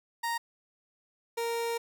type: tone pair in turn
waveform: 30% pulse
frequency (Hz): 932.3 / 465.1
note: A#5 / A#4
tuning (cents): 0 / -4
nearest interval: octave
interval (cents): 1204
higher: first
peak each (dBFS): -27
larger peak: neither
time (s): 0.23-0.38 / 1.37-1.78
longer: second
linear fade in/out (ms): 10
effects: none